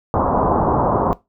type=low-pass noise; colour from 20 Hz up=white; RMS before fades=-17 dBFS; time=0.14-1.13 s; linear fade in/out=0 ms; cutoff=1100 Hz; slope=48 dB/octave; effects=noise-tail reverb RT60 0.2 s tail -19 dB re dry